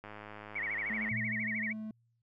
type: click train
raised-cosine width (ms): 0.5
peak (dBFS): -31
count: 111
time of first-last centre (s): 0.04-1.088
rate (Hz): 105
type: tone with vibrato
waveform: sine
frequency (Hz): 2044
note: C7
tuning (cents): -41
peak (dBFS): -33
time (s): 0.55-1.73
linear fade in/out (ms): 10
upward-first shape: sine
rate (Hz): 13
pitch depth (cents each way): 200
type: tone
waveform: triangle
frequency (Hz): 217.2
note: A3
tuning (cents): -22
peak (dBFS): -36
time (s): 0.9-1.91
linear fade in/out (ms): 2
type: tone with exponential decay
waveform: sine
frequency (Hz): 116.54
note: A#2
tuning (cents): 0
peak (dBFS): -35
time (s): 1.11-2.22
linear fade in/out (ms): 5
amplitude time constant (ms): 240
effects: none